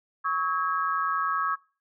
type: tone cluster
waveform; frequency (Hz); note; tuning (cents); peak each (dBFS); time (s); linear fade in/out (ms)
sine; 1115 / 1285 / 1640; C#6 / E6 / G#6; +10 / -45 / -22; -27 / -28 / -32; 0.24-1.56; 20
effects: noise-tail reverb RT60 0.4 s tail -22 dB re dry